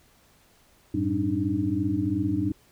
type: tone cluster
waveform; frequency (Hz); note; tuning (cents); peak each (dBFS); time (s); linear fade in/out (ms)
sine; 94.5 / 109.6 / 192.8 / 281.4 / 304.2; F#2 / A2 / G3 / C#4 / D#4; +37 / -6 / -28 / +26 / -39; -31 / -32 / -32 / -30 / -26; 0.94-2.52; 5
effects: pink hiss -60 dBFS RMS until 2.71 s